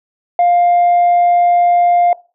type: tone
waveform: sine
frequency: 702 Hz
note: F5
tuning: 9 cents sharp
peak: -6 dBFS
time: 0.39-2.13 s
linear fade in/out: 2 ms
effects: noise-tail reverb RT60 0.3 s tail -21 dB re dry + tanh soft clip ceiling -6 dBFS